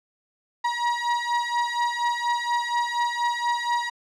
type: beating tone pair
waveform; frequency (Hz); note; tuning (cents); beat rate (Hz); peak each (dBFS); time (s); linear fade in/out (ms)
35% pulse; 953 / 957.2; A#5 / A#5; +38 / +46; 4.2; -24 / -24; 0.64-3.9; 10
effects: low-pass 5000 Hz 12 dB/octave